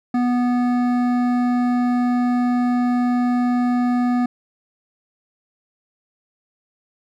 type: tone with hard clipping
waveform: sine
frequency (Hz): 245.5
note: B3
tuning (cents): -10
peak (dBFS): -18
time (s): 0.14-4.26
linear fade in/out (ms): 5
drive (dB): 12
effects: none